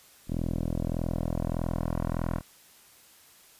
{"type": "tone with low-pass filter sweep", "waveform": "10% pulse", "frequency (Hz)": 41.64, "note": "E1", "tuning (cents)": 18, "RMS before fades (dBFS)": -30, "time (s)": [0.27, 2.42], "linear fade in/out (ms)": 50, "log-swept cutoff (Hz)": [380, 1300], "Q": 1.2, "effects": ["white hiss -56 dBFS RMS until 3.59 s", "resampled to 32000 Hz"]}